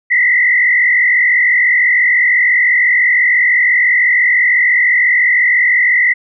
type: tone with frequency modulation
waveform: sine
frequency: 1988 Hz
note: B6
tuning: 11 cents sharp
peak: -8 dBFS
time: 0.1-6.14 s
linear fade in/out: 20 ms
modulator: 45.9 Hz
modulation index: 1.7
effects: none